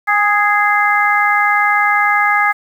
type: harmonic tone with a mistuned harmonic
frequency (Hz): 415.3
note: G#4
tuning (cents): 0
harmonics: 2 / 3 / 4 / 5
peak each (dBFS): -16 / -16 / -16 / -16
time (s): 0.07-2.53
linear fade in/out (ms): 20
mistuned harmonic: 2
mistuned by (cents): -21
effects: 7-bit